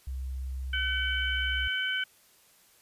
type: tone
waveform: sine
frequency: 65.41 Hz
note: C2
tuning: in tune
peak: -32 dBFS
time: 0.07-1.68 s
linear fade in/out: 5 ms
type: harmonic tone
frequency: 759 Hz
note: F#5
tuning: 44 cents sharp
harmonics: 2 / 3 / 4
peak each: -30 / -36 / -32 dBFS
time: 0.73-2.04 s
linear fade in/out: 5 ms
effects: white hiss -61 dBFS RMS until 2.81 s + resampled to 32000 Hz